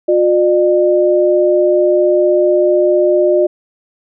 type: tone pair together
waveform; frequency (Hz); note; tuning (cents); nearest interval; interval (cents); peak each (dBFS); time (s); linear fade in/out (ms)
sine; 358.4 / 602.8; F4 / D5; +45 / +45; major sixth; 900; -11; 0.08-3.47; 10
effects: none